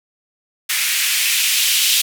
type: noise with band-pass filter sweep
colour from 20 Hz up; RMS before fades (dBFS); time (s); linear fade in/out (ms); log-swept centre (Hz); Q
violet; -17; 0.69-2.02; 10; 2000 to 3100; 2.1
effects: none